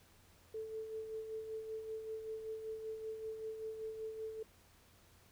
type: tone with tremolo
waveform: sine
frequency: 440 Hz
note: A4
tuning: in tune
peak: -39 dBFS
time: 0.54-4.43 s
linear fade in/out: 5 ms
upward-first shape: sine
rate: 5.2 Hz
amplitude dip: 50%
effects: added 88 Hz sine -70 dBFS peak until 5.31 s + pink hiss -66 dBFS RMS until 5.31 s